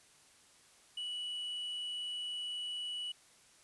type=tone; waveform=triangle; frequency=2946 Hz; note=F#7; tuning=8 cents flat; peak=-36 dBFS; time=0.97-3.12 s; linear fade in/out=5 ms; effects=white hiss -63 dBFS RMS until 3.63 s + resampled to 24000 Hz